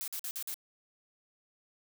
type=noise bursts; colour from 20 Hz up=blue; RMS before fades=-38 dBFS; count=5; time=0.01-0.542 s; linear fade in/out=0 ms; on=68 ms; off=48 ms; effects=none